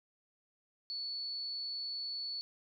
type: tone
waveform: sine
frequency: 4435 Hz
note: C#8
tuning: in tune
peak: -37 dBFS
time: 0.9-2.41 s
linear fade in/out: 0 ms
effects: none